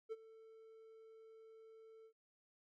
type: tone with ADSR envelope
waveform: triangle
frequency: 444.9 Hz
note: A4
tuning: 19 cents sharp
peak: -38 dBFS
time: 0.09-2.13 s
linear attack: 31 ms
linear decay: 33 ms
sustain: -18 dB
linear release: 76 ms
effects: none